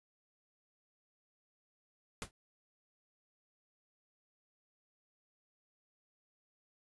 pink noise with exponential decay, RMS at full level -36 dBFS, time 2.22-2.31 s, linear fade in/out 1 ms, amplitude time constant 19 ms, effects resampled to 24000 Hz

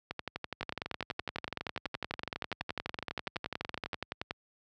two click trains, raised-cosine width 0.3 ms, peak -19 / -18 dBFS, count 47 / 40, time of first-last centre 0.11-3.943 / 0.63-4.309 s, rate 12 / 10.6 Hz, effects high-pass 60 Hz 12 dB/octave

